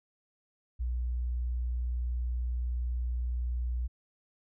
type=tone; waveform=sine; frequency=60.7 Hz; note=B1; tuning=29 cents flat; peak=-29 dBFS; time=0.79-3.88 s; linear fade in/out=20 ms; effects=none